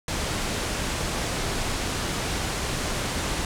pink low-pass noise, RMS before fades -28 dBFS, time 0.08-3.45 s, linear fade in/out 2 ms, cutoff 9700 Hz, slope 24 dB/octave, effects none

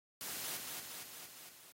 white noise with echo, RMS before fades -43 dBFS, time 0.21-0.57 s, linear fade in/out 0 ms, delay 230 ms, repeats 5, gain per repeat -3 dB, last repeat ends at 1.72 s, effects high-pass 100 Hz 12 dB/octave + AAC 48 kbps

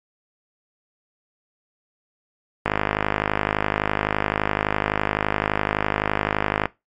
click train, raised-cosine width 0.5 ms, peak -4 dBFS, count 208, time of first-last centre 2.66-6.656 s, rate 51.8 Hz, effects noise-tail reverb RT60 0.2 s tail -19 dB re dry + MP3 64 kbps

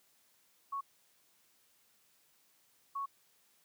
sine tone bursts at uneven times, 1108.7 Hz, C#6, in tune, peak -35 dBFS, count 2, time 0.72-0.81 / 2.95-3.06 s, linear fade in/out 10 ms, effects white hiss -70 dBFS RMS until 3.64 s + high-pass 100 Hz 12 dB/octave

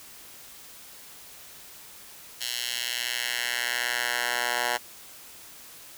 10% pulse tone with high-pass filter sweep, 121.2 Hz, B2, 32 cents flat, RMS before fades -29 dBFS, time 2.4-4.78 s, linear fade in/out 20 ms, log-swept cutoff 3500 to 1000 Hz, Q 1.4, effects white hiss -47 dBFS RMS until 5.97 s

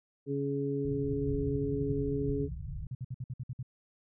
harmonic tone, 140 Hz, C#3, 18 cents sharp, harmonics 1 / 2 / 3, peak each -35 / -34 / -33 dBFS, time 0.26-2.49 s, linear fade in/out 50 ms
white low-pass noise, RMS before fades -38 dBFS, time 0.85-2.87 s, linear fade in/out 2 ms, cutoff 160 Hz, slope 96 dB/octave
sine tone bursts, 126.4 Hz, B2, 41 cents sharp, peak -34 dBFS, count 8, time 2.91-3.629 s, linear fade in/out 5 ms, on 40 ms, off 57 ms
effects none

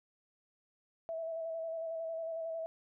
sine tone with vibrato, 654 Hz, E5, 14 cents flat, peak -36 dBFS, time 1.09-2.66 s, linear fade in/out 0 ms, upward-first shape square, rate 11 Hz, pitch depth 21 cents each way, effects none

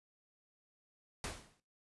pink noise with exponential decay, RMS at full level -38 dBFS, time 1.24-1.6 s, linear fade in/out 1 ms, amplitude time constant 77 ms, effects noise-tail reverb RT60 0.3 s tail -18 dB re dry + resampled to 24000 Hz

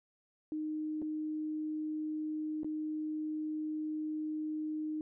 sine tone with dropouts, 308.4 Hz, D#4, 15 cents flat, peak -34 dBFS, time 0.52-5.01 s, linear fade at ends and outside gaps 1 ms, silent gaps 1.018-1.023 / 2.633-2.645 s, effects none

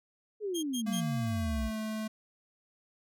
sine exponential sweep, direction down, 439.4 to 55.5 Hz, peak -31 dBFS, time 0.4-1.71 s, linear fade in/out 50 ms
20% pulse tone bursts, 3223 Hz, G7, 47 cents sharp, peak -30 dBFS, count 3, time 0.54-1.011 s, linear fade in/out 20 ms, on 91 ms, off 99 ms
square tone with pitch glide, 230 to 217.6 Hz, A#3 to A3, -23 to -19 cents, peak -34 dBFS, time 0.86-2.08 s, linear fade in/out 10 ms, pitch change -96 cents, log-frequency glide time 1.18-1.78 s
effects none

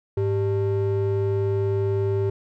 triangle ring-modulated tone, 247.8 Hz, B3, 6 cents sharp, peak -15 dBFS, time 0.17-2.3 s, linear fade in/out 5 ms, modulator 144 Hz, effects none

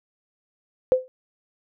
sine tone with exponential decay, 513 Hz, C5, 34 cents flat, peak -10 dBFS, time 0.92-1.08 s, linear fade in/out 0 ms, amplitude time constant 34 ms, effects none

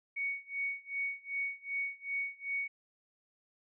sine tone with tremolo, 2231 Hz, C#7, 11 cents sharp, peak -31 dBFS, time 0.16-2.68 s, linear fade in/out 10 ms, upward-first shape sine, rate 2.6 Hz, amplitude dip 95%, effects none

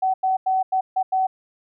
sine tone bursts at uneven times, 756 Hz, F#5, 37 cents sharp, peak -17 dBFS, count 6, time 0.02-0.14 / 0.23-0.37 / 0.46-0.63 / 0.72-0.81 / 0.96-1.03 / 1.12-1.27 s, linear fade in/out 10 ms, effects none

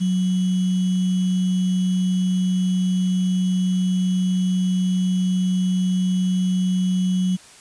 sine tone with sample-and-hold, 183.9 Hz, F#3, 10 cents flat, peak -17 dBFS, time 0-7.37 s, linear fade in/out 20 ms, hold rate 3150 Hz, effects white hiss -46 dBFS RMS until 7.6 s + resampled to 22050 Hz

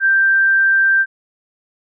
sine tone, 1573 Hz, G6, 6 cents sharp, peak -10 dBFS, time 0-1.06 s, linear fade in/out 50 ms, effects none

